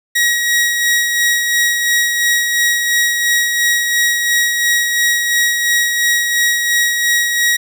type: tone with tremolo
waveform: sawtooth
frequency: 1902 Hz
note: A#6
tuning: 34 cents sharp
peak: -7 dBFS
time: 0.15-7.57 s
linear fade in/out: 10 ms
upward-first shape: sine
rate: 2.9 Hz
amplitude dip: 40%
effects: none